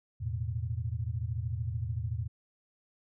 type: chord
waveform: sine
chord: E suspended fourth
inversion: none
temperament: equal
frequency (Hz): 82.41 / 110 / 123.47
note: E2 / A2 / B2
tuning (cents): 0 / 0 / 0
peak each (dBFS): -36 / -34 / -37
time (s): 0.2-2.28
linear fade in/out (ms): 20
effects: none